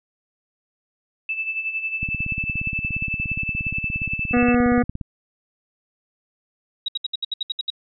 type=tone with tremolo; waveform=sine; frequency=2635 Hz; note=E7; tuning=1 cent flat; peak=-21 dBFS; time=1.29-4.55 s; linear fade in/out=2 ms; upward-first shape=sine; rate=11 Hz; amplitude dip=65%
type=click train; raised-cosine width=5 ms; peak=-17 dBFS; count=52; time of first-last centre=2.03-5.012 s; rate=17.1 Hz
type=harmonic tone; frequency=243.1 Hz; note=B3; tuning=27 cents flat; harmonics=1 / 2 / 3 / 5 / 6 / 7 / 8 / 9; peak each=-16 / -22 / -26 / -30 / -32 / -33 / -34 / -35 dBFS; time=4.33-4.83 s; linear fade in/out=10 ms
type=tone bursts; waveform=sine; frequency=3831 Hz; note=A#7; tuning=47 cents sharp; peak=-21 dBFS; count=10; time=6.86-7.703 s; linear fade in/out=5 ms; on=24 ms; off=67 ms
effects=none